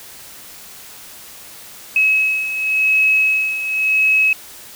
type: beating tone pair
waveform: sine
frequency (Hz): 2567 / 2567.91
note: E7 / E7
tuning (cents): -47 / -46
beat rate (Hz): 0.91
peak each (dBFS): -14 / -20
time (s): 1.96-4.33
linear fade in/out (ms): 2
effects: white hiss -38 dBFS RMS until 4.75 s